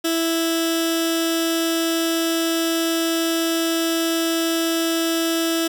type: tone with notch filter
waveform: 15% pulse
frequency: 329.6 Hz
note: E4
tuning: in tune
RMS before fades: -21 dBFS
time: 0.04-5.68 s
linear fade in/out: 10 ms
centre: 930 Hz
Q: 0.66
effects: 8-bit